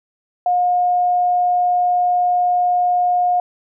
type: tone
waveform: sine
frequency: 716 Hz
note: F5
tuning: 43 cents sharp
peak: -13 dBFS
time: 0.46-3.4 s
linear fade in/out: 2 ms
effects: none